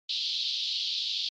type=band-pass noise; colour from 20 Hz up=white; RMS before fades=-31 dBFS; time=0.09-1.29 s; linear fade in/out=5 ms; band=3200 to 4500 Hz; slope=48 dB/octave; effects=MP3 48 kbps